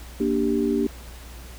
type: chord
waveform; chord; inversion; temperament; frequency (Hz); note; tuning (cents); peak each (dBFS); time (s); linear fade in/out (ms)
sine; G minor; first; just; 235.2 / 294 / 392; Bb3 / D4 / G4; +16 / +2 / 0; -24; 0.2-0.87; 5
effects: added 60 Hz sine -39 dBFS peak until 1.58 s + pink hiss -45 dBFS RMS until 1.58 s